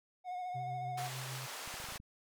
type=tone with vibrato; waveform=triangle; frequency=726 Hz; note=F#5; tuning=33 cents flat; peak=-36 dBFS; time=0.24-1.1 s; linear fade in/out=50 ms; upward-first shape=sine; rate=14 Hz; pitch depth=30 cents each way
type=tone with tremolo; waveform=triangle; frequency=130 Hz; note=C3; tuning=11 cents flat; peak=-39 dBFS; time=0.54-1.47 s; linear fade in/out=20 ms; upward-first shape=triangle; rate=6.6 Hz; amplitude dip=35%
type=band-pass noise; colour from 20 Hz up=pink; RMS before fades=-45 dBFS; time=0.97-1.98 s; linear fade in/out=10 ms; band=700 to 12000 Hz; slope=12 dB/octave
type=clicks; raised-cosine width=5 ms; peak=-40 dBFS; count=8; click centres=1.676 / 1.741 / 1.801 / 1.842 / 1.888 / 1.923 / 1.958 / 2.001 s
effects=none